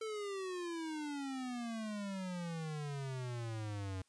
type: exponential sweep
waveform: square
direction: down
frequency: 446.6 to 92.5 Hz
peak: -40 dBFS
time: 0.01-4.02 s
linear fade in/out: 5 ms
effects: white hiss -75 dBFS RMS until 4.08 s + resampled to 22050 Hz